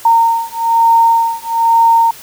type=beating tone pair; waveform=sine; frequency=918 / 919.1 Hz; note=A#5 / A#5; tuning=-27 / -25 cents; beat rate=1.1 Hz; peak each=-11 dBFS; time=0.05-2.11 s; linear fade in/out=5 ms; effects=white hiss -35 dBFS RMS until 2.22 s

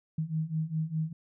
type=beating tone pair; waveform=sine; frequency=155.56 / 160.46 Hz; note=D#3 / E3; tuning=0 / -46 cents; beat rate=4.9 Hz; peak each=-33 / -31 dBFS; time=0.18-1.13 s; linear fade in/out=5 ms; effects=none

